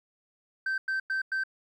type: tone bursts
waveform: sine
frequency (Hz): 1553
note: G6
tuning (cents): -17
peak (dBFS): -24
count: 4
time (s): 0.66-1.437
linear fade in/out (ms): 5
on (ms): 120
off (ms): 99
effects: tanh soft clip ceiling -26 dBFS + 11-bit